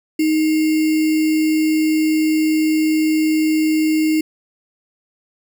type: tone with sample-and-hold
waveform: sine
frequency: 312.6 Hz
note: D#4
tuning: 8 cents sharp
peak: -13 dBFS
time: 0.19-4.21 s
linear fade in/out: 5 ms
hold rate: 2450 Hz
effects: none